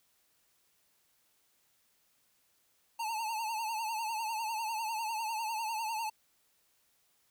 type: tone with vibrato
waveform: square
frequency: 890 Hz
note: A5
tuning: 20 cents sharp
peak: -34 dBFS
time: 2.99-6.1 s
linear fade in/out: 10 ms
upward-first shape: triangle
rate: 10 Hz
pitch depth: 100 cents each way
effects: white hiss -72 dBFS RMS until 7.3 s